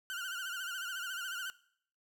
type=tone with vibrato; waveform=30% pulse; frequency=1467 Hz; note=F#6; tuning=15 cents flat; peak=-35 dBFS; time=0.1-1.5 s; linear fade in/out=0 ms; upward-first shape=sine; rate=14 Hz; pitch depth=100 cents each way; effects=noise-tail reverb RT60 0.6 s tail -19 dB re dry